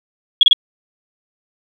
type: tone bursts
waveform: sine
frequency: 3322 Hz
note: G#7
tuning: in tune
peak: -5 dBFS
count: 3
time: 0.41-0.531 s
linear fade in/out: 2 ms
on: 21 ms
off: 29 ms
effects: 7-bit